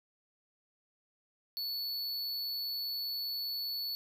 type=tone; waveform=square; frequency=4435 Hz; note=C#8; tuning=in tune; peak=-35 dBFS; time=1.57-3.95 s; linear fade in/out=0 ms; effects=none